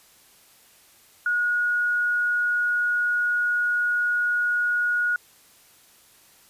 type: tone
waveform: sine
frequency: 1448 Hz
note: F#6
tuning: 38 cents flat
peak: -20 dBFS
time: 1.26-5.16 s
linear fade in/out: 2 ms
effects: white hiss -55 dBFS RMS until 6.49 s + resampled to 32000 Hz